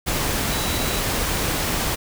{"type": "tone in noise", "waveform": "sine", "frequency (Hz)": 3918, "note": "B7", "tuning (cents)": -15, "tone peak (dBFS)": -32, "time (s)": [0.51, 1.01], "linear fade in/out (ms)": 20, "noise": "pink", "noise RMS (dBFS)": -23, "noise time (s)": [0.06, 1.96], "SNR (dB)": -12, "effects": []}